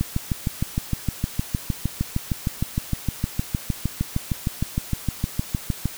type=click train; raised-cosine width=5 ms; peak=-9 dBFS; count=39; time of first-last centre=0.01-5.856 s; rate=6.5 Hz; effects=white hiss -38 dBFS RMS until 5.97 s